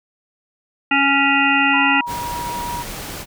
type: harmonic tone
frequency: 277.8 Hz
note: C#4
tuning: 4 cents sharp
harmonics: 1 / 3 / 5 / 7 / 9 / 10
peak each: -20 / -20 / -20 / -20 / -20 / -20 dBFS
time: 0.91-2.01 s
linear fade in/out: 5 ms
type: tone with pitch glide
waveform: sine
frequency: 987.8 to 957.5 Hz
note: B5 to A#5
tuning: 0 to +46 cents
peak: -24 dBFS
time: 1.73-2.83 s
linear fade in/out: 10 ms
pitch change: -54 cents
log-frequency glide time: 1.86-2.03 s
type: noise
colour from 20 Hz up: pink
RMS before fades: -30 dBFS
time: 2.06-3.26 s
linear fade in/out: 50 ms
effects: none